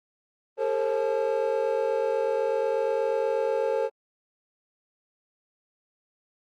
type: tone cluster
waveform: triangle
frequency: 407.3 / 455.5 / 536 / 864 Hz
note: G#4 / A#4 / C5 / A5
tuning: -34 / -40 / +42 / -32 cents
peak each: -30 / -25 / -25 / -32 dBFS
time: 0.57-3.9 s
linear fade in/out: 50 ms
effects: Opus 24 kbps